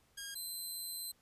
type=tone pair in turn; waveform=10% pulse; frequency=1624 / 4092 Hz; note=G#6 / C8; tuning=-39 / -39 cents; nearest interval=octave + major third; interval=1600 cents; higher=second; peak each=-34 / -33 dBFS; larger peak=second; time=0.17-0.35 / 0.35-1.12 s; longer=second; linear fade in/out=10 ms; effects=pink hiss -71 dBFS RMS until 1.21 s + resampled to 32000 Hz